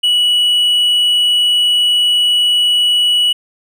triangle tone, 2938 Hz, F#7, 13 cents flat, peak -8 dBFS, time 0.03-3.33 s, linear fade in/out 10 ms, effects none

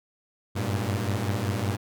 sawtooth tone cluster, 96.2 / 101.5 / 116.3 Hz, G2 / G#2 / A#2, -32 / -39 / -4 cents, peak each -26 dBFS, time 0.55-1.77 s, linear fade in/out 20 ms, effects none

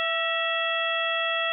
harmonic tone with a mistuned harmonic, 664 Hz, E5, 12 cents sharp, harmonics 1 / 2 / 3 / 4 / 5, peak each -30 / -30 / -30 / -30 / -30 dBFS, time 0-1.52 s, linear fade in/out 0 ms, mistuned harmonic 3, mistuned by -59 cents, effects none

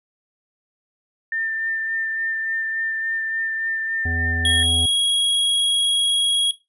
sine tone with vibrato, 1795 Hz, A6, 34 cents sharp, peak -22 dBFS, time 1.32-4.63 s, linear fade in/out 2 ms, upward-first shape sine, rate 3.5 Hz, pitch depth 9 cents each way
harmonic tone, 83.2 Hz, E2, 17 cents sharp, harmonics 1 / 3 / 5 / 7 / 9, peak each -23 / -32 / -39 / -45 / -38 dBFS, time 4.05-4.86 s, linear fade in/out 5 ms
square tone, 3308 Hz, G#7, 8 cents flat, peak -16 dBFS, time 4.45-6.51 s, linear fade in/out 2 ms
effects noise-tail reverb RT60 0.2 s tail -17 dB re dry + resampled to 24000 Hz

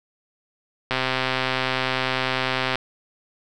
click train, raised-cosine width 0.3 ms, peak -6 dBFS, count 241, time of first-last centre 0.91-2.756 s, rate 130 Hz, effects none

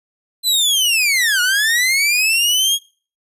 sawtooth linear two-way sweep, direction down then up, 4100 to 1423 to 3318 Hz, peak -10 dBFS, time 0.43-2.79 s, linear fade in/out 50 ms, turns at 1.41 s, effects noise-tail reverb RT60 0.4 s tail -24 dB re dry + resampled to 32000 Hz

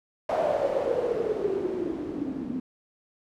blue noise with low-pass filter sweep, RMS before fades -28 dBFS, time 0.29-2.6 s, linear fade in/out 2 ms, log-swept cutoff 660 to 250 Hz, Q 8.4, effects none

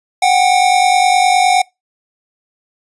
square tone pair together, 734.3 / 784 Hz, F#5 / G5, -13 / 0 cents, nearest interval minor second, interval 113 cents, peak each -11 / -14 dBFS, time 0.22-1.62 s, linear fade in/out 5 ms, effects noise-tail reverb RT60 0.2 s tail -24 dB re dry + resampled to 24000 Hz

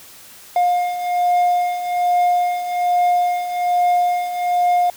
triangle beating tone pair, 710 / 711.2 Hz, F5 / F5, +28 / +31 cents, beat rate 1.2 Hz, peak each -20 / -14 dBFS, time 0.56-4.9 s, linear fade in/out 2 ms, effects white hiss -42 dBFS RMS until 4.96 s

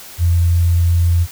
sine tone, 85.7 Hz, F2, 32 cents flat, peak -10 dBFS, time 0.18-1.27 s, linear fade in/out 50 ms, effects white hiss -36 dBFS RMS until 1.31 s

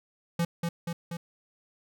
square tone with echo, 170 Hz, F3, 46 cents flat, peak -25 dBFS, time 0.39-0.45 s, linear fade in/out 5 ms, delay 240 ms, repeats 3, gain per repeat -3 dB, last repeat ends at 1.17 s, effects none

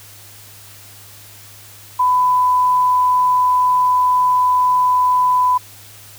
sine tone, 1000 Hz, B5, 21 cents sharp, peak -11 dBFS, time 1.99-5.58 s, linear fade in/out 10 ms, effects added 102 Hz sine -45 dBFS peak until 6.18 s + white hiss -41 dBFS RMS until 6.18 s

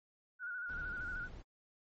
sine tone with vibrato, 1452 Hz, F#6, 33 cents flat, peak -39 dBFS, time 0.39-1.29 s, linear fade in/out 50 ms, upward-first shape square, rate 13 Hz, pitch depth 44 cents each way
brown noise, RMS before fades -48 dBFS, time 0.68-1.43 s, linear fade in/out 20 ms
effects MP3 32 kbps

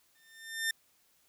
sawtooth tone with exponential growth, 1800 Hz, A6, 39 cents sharp, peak -24 dBFS, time 0.15-0.71 s, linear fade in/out 5 ms, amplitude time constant 120 ms, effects white hiss -69 dBFS RMS until 1.28 s

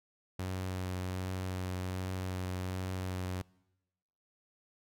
sawtooth tone with vibrato, 92.5 Hz, F#2, in tune, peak -31 dBFS, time 0.39-3.42 s, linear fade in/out 5 ms, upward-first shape sine, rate 1.3 Hz, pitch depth 14 cents each way, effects noise-tail reverb RT60 1.0 s tail -24 dB re dry

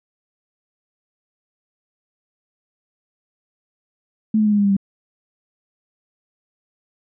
sine tone with pitch steps, 217.5 / 213.8 / 210.1 / 206.5 / 202.9 / 199.45 / 196.02 Hz, A3 / A3 / G#3 / G#3 / G#3 / G3 / G3, -20 / -49 / +20 / -10 / -40 / +30 / 0 cents, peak -13 dBFS, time 4.34-4.767 s, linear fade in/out 5 ms, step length 61 ms, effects none

